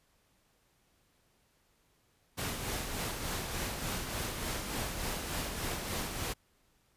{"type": "noise with tremolo", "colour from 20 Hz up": "pink", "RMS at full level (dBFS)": -35, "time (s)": [2.37, 6.34], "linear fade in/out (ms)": 20, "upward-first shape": "sine", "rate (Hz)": 3.4, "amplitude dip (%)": 40, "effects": ["pink hiss -71 dBFS RMS until 6.96 s", "resampled to 32000 Hz"]}